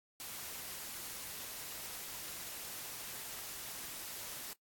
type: noise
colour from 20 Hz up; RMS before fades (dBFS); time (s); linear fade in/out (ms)
white; -45; 0.2-4.53; 0
effects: noise-tail reverb RT60 0.1 s tail -20 dB re dry + AAC 64 kbps